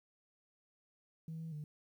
sine tone with pitch steps, 161.1 / 162.3 / 150.4 Hz, E3 / E3 / D3, -39 / -27 / +42 cents, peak -40 dBFS, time 1.28-1.64 s, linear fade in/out 2 ms, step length 120 ms, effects tanh soft clip ceiling -38 dBFS + 12-bit

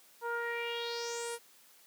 sawtooth tone with low-pass filter sweep, 470.1 Hz, A#4, 15 cents sharp, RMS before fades -37 dBFS, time 0.21-1.39 s, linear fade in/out 50 ms, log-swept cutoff 1100 to 11000 Hz, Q 4.8, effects white hiss -61 dBFS RMS until 1.86 s + high-pass 200 Hz 12 dB/octave

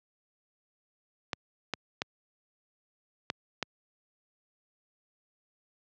clicks, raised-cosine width 0.2 ms, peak -12 dBFS, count 5, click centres 1.332 / 1.737 / 2.019 / 3.301 / 3.627 s, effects high-pass 100 Hz 12 dB/octave + low-pass 5000 Hz 12 dB/octave

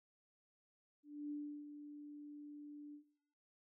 sine tone with ADSR envelope, 293.7 Hz, D4, in tune, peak -40 dBFS, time 1.03-3.04 s, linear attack 280 ms, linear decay 340 ms, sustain -9 dB, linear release 100 ms, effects noise-tail reverb RT60 0.8 s tail -20 dB re dry

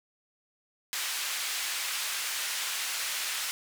pink band-pass noise, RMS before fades -33 dBFS, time 0.93-3.51 s, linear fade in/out 0 ms, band 1800 to 13000 Hz, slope 12 dB/octave, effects none

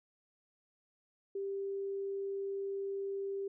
sine tone, 393.9 Hz, G4, 8 cents sharp, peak -35 dBFS, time 1.35-3.48 s, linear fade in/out 5 ms, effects none

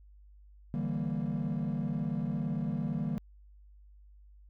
triangle chord, E half-diminished seventh, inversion third, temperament equal, 146.83 / 164.81 / 196 / 233.1 Hz, D3 / E3 / G3 / Bb3, 0 / 0 / 0 / 0 cents, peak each -33 dBFS, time 0.74-3.18 s, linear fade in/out 0 ms, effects tanh soft clip ceiling -24 dBFS + added 50 Hz sine -53 dBFS peak until 4.49 s

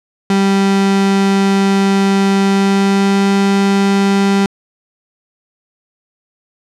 35% pulse tone with pitch glide, 196 to 197.48 Hz, G3 to G3, 0 to +13 cents, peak -8 dBFS, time 0.3-4.46 s, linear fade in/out 2 ms, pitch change +13 cents, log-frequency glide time 2.41-3.3 s, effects low-pass 7000 Hz 12 dB/octave

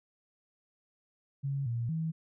sine tone with pitch steps, 138.5 / 117.5 / 161.2 Hz, C#3 / A#2 / E3, -1 / +14 / -38 cents, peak -30 dBFS, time 1.43-2.12 s, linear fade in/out 20 ms, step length 230 ms, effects none

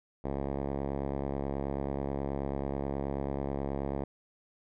5% pulse tone with low-pass filter, 69.3 Hz, C#2, in tune, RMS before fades -34 dBFS, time 0.24-4.04 s, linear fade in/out 5 ms, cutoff 810 Hz, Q 0.57, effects none

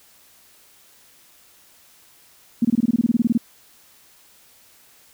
sine tone bursts, 233.1 Hz, A#3, in tune, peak -13 dBFS, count 15, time 2.62-3.377 s, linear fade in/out 5 ms, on 29 ms, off 23 ms, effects white hiss -53 dBFS RMS until 5.13 s

